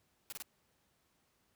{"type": "noise bursts", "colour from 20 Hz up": "white", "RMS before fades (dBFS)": -44, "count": 3, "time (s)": [0.3, 0.423], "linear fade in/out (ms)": 0, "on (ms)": 23, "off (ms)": 27, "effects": ["pink hiss -75 dBFS RMS until 1.55 s", "high-pass 60 Hz 12 dB/octave"]}